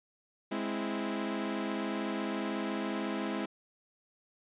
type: chord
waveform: sawtooth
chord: Ab augmented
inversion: none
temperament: equal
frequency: 207.7 / 261.6 / 329.6 Hz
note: Ab3 / C4 / E4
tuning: 0 / 0 / 0 cents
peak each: -32 / -34 / -33 dBFS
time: 0.51-3.46 s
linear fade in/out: 10 ms
effects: resampled to 8000 Hz